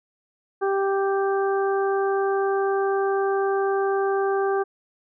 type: harmonic tone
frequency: 392 Hz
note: G4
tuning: in tune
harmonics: 1 / 2 / 3 / 4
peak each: -21 / -27 / -31 / -33 dBFS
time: 0.61-4.64 s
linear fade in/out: 20 ms
effects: none